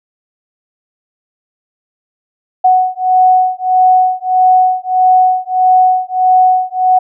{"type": "beating tone pair", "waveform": "sine", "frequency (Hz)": [740, 741.6], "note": ["F#5", "F#5"], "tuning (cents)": [0, 4], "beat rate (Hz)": 1.6, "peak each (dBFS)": -10, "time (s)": [2.64, 6.99], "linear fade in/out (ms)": 10, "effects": []}